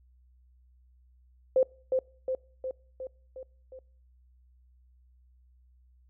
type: tone with echo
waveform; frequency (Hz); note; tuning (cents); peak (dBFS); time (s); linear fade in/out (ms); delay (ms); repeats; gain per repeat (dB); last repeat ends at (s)
sine; 519; C5; -14; -19; 1.56-1.63; 2; 360; 6; -4; 3.79
effects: noise-tail reverb RT60 0.5 s tail -25 dB re dry + added 62 Hz sine -58 dBFS peak until 6.09 s

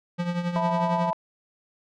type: tone with tremolo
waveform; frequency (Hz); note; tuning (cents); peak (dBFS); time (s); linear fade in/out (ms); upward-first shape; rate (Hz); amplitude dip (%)
square; 174.61; F3; 0; -23; 0.18-1.11; 20; triangle; 11; 70
type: chord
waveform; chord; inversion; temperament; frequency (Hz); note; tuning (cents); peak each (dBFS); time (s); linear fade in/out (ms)
sine; E suspended fourth; none; equal; 659.3 / 880 / 987.8; E5 / A5 / B5; 0 / 0 / 0; -28; 0.56-1.13; 0
effects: low-pass 4000 Hz 12 dB/octave

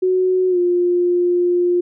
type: tone with pitch glide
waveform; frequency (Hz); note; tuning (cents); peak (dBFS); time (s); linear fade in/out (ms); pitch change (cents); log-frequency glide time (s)
sine; 370 to 353.3; F#4 to F4; 0 to +20; -13; 0.02-1.81; 10; -80; 0.49-0.58
effects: none

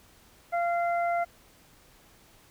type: harmonic tone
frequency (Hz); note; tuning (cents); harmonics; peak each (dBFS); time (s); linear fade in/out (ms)
690; F5; -21; 1 / 2 / 3; -25 / -35 / -37; 0.52-1.25; 20
effects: pink hiss -58 dBFS RMS until 2.5 s

